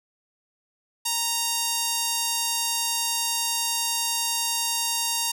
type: tone with notch filter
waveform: 5% pulse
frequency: 930 Hz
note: A#5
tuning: 4 cents flat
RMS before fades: -26 dBFS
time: 1.05-5.32 s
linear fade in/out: 10 ms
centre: 2000 Hz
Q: 1.7
effects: none